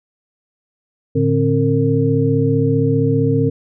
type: tone cluster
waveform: sine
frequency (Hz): 112.6 / 147.9 / 267.7 / 457.6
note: A2 / D3 / C4 / A#4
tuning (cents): +40 / +13 / +40 / -32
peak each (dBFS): -18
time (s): 1.15-3.5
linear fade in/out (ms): 10
effects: none

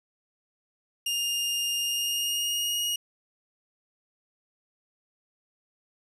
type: tone with pitch glide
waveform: sawtooth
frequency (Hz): 2820 to 2878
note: F7 to F#7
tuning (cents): +16 to -49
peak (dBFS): -23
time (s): 1.06-2.96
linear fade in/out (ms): 5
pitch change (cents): +35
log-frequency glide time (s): 1.77-2.84
effects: resampled to 32000 Hz

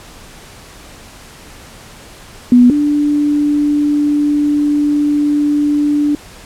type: tone pair in turn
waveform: sine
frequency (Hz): 245.4 / 293.4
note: B3 / D4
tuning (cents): -11 / -2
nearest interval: minor third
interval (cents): 309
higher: second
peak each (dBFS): -3 / -10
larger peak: first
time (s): 2.52-2.7 / 2.7-6.15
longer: second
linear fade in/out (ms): 2
effects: pink hiss -37 dBFS RMS until 6.45 s + low-pass 11000 Hz 12 dB/octave

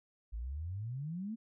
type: exponential sweep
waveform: sine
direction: up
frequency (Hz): 51.91 to 233.1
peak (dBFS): -37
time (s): 0.32-1.36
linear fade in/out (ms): 20
effects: none

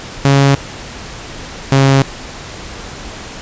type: tone pair in turn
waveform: sawtooth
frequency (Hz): 138.59 / 136.05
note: C#3 / C#3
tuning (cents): 0 / -32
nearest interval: unison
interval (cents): 32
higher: first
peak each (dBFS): -3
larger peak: neither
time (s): 0.25-0.55 / 1.72-2.02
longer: neither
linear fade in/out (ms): 2
effects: pink hiss -29 dBFS RMS until 3.41 s + resampled to 16000 Hz

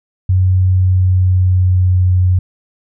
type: tone with pitch glide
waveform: sine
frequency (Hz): 92.7 to 91.27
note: F#2 to F#2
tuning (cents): +4 to -23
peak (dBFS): -8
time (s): 0.29-2.39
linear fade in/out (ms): 5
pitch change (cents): -27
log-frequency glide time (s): 0.69-2.12
effects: none

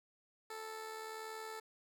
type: tone with amplitude modulation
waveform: 15% pulse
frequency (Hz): 440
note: A4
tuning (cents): 0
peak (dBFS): -36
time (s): 0.5-1.6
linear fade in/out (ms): 5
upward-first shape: sine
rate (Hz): 81.1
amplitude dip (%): 40
effects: none

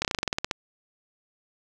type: slowing click train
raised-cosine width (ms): 0.2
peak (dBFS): -8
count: 12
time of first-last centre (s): 0.02-0.512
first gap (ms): 28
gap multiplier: 1.09
effects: none

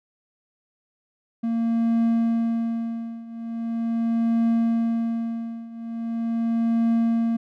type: tone with tremolo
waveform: triangle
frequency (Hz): 229.8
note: A#3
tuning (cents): -25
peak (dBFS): -15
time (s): 1.43-7.37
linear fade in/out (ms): 10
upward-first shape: triangle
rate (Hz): 0.41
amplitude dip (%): 90
effects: none

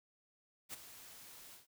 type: noise with ADSR envelope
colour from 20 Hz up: white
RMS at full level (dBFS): -43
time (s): 0.69-1.67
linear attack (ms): 44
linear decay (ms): 17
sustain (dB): -12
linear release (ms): 140
effects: none

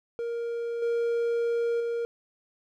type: tone with level steps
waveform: triangle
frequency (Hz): 468.3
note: A#4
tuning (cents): +8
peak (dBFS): -27 / -22 / -25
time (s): 0.19-2.05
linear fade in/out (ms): 0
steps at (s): 0.82 / 1.8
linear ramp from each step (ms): 5
effects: none

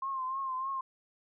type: tone with vibrato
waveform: sine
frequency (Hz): 1058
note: C6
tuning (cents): +19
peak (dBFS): -32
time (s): 0.02-0.81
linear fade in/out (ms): 5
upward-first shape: triangle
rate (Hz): 3.3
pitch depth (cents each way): 62
effects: none

